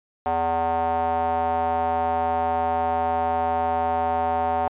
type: tone with band-pass filter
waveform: square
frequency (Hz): 82.9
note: E2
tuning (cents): +10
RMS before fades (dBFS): -23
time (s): 0.26-4.68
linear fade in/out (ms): 0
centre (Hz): 780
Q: 5.5
effects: resampled to 8000 Hz